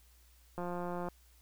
click train, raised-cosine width 1 ms, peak -26 dBFS, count 90, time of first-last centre 0.58-1.086 s, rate 176 Hz, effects added 60 Hz sine -61 dBFS peak until 1.41 s + white hiss -67 dBFS RMS until 1.41 s

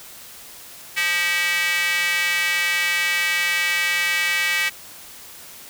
square tone with high-pass filter, 174.9 Hz, F3, 3 cents sharp, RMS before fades -21 dBFS, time 0.96-4.7 s, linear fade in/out 20 ms, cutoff 2100 Hz, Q 3.8, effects white hiss -41 dBFS RMS until 5.69 s

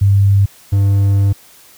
sine / triangle tone pair in turn, 99.3 / 99.3 Hz, G2 / G2, +23 / +23 cents, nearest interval unison, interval 0 cents, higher neither, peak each -7 dBFS, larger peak neither, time 0.01-0.46 / 0.72-1.33 s, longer second, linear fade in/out 10 ms, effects white hiss -44 dBFS RMS until 1.77 s

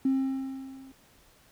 triangle tone with level ramp, 266.7 Hz, C4, 33 cents sharp, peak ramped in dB -17 to -45 dBFS, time 0.05-0.92 s, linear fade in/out 5 ms, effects tanh soft clip ceiling -19 dBFS + pink hiss -60 dBFS RMS until 1.51 s

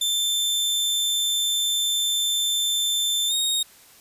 sawtooth tone with pitch glide, 3550 to 3735 Hz, A7 to A#7, +15 to +3 cents, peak -18 dBFS, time 0.01-3.63 s, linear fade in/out 5 ms, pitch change +88 cents, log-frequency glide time 3.28-3.34 s, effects white hiss -51 dBFS RMS until 4 s + resampled to 32000 Hz

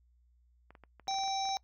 clicks, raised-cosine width 0.5 ms, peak -38 dBFS, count 12, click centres 0.706 / 0.752 / 0.837 / 0.997 / 1.073 / 1.111 / 1.143 / 1.186 / 1.236 / 1.279 / 1.454 / 1.49 s
harmonic tone, 778 Hz, G5, 13 cents flat, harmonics 1 / 3 / 5 / 7 / 8, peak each -32 / -49 / -39 / -42 / -45 dBFS, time 1.08-1.57 s, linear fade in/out 0 ms
effects noise-tail reverb RT60 0.1 s tail -23 dB re dry + added 60 Hz sine -64 dBFS peak until 1.63 s

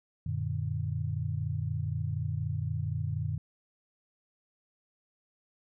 sine chord, Gb augmented, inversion none, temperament equal with one note detuned, 92.5 / 116.54 / 149.57 Hz, Gb2 / Bb2 / D3, 0 / 0 / +32 cents, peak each -34 dBFS, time 0.26-3.38 s, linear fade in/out 5 ms, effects none

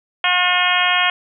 harmonic tone, 359.4 Hz, F4, 50 cents sharp, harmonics 2 / 3 / 4 / 5 / 6 / 7 / 8 / 9, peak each -22 / -22 / -22 / -22 / -22 / -22 / -22 / -22 dBFS, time 0.24-1.1 s, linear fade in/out 2 ms, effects none

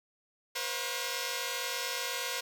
5% pulse tone cluster, 483.5 / 532 / 706 / 1106 Hz, B4 / C5 / F5 / C#6, -37 / +29 / +19 / -4 cents, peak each -25 / -25 / -31 / -31 dBFS, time 0.55-2.41 s, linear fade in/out 10 ms, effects none

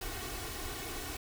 pink noise with comb filter, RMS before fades -40 dBFS, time 0.01-1.17 s, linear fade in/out 5 ms, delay 2.7 ms, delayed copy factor +0.75, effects none

